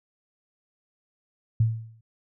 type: tone with exponential decay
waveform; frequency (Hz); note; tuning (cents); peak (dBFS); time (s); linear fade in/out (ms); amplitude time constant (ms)
sine; 112.5; A2; +39; -15; 1.6-2.01; 5; 87
effects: none